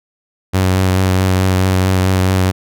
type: tone with vibrato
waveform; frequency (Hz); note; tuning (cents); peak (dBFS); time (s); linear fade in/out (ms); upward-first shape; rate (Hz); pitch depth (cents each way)
sawtooth; 93.6; F#2; +20; -7; 0.53-2.52; 20; triangle; 4.6; 23
effects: none